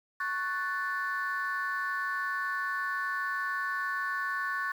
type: chord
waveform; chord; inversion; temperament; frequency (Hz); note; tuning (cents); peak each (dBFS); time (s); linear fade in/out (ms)
sine; F# minor; second; equal with one note detuned; 1108.7 / 1487.7 / 1760; C#6 / F#6 / A6; 0 / +9 / 0; -33; 0.2-4.72; 5
effects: tanh soft clip ceiling -24 dBFS + 9-bit